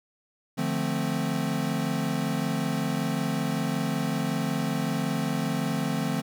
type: chord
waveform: square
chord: D minor seventh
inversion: none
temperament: equal with one note detuned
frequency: 149.31 / 174.61 / 220 / 261.6 Hz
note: D3 / F3 / A3 / C4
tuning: +29 / 0 / 0 / 0 cents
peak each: -32 dBFS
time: 0.57-6.22 s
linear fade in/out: 20 ms
effects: none